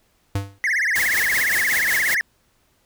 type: tone with exponential decay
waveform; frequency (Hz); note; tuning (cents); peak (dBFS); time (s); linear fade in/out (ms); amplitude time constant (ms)
square; 99; G2; +18; -18; 0.35-0.59; 5; 52
type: tone with vibrato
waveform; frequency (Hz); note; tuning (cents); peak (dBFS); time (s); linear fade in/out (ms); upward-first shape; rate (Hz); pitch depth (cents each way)
triangle; 1884; A#6; +18; -16; 0.64-2.21; 0; triangle; 17; 280
type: noise with tremolo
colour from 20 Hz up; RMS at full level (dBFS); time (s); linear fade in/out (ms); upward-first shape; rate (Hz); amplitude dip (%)
white; -25; 0.95-2.15; 10; sine; 5.3; 45
effects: pink hiss -63 dBFS RMS until 2.85 s